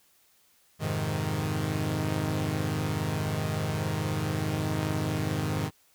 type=chord; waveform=sawtooth; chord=F minor seventh; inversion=none; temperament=equal; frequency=87.31 / 103.83 / 130.81 / 155.56 Hz; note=F2 / Ab2 / C3 / Eb3; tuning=0 / 0 / 0 / 0 cents; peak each=-33 / -28 / -31 / -27 dBFS; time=0.79-5.71 s; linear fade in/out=50 ms; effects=white hiss -64 dBFS RMS until 5.94 s